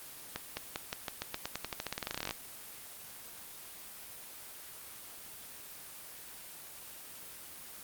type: accelerating click train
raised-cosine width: 0.2 ms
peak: -17 dBFS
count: 26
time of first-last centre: 0.36-2.309 s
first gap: 210 ms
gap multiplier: 0.9
effects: white hiss -48 dBFS RMS until 7.83 s + Opus 24 kbps